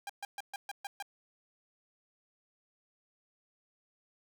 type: tone bursts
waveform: sawtooth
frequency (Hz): 802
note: G5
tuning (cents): +39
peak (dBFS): -34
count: 7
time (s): 0.07-1.025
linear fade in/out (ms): 2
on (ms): 25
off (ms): 130
effects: none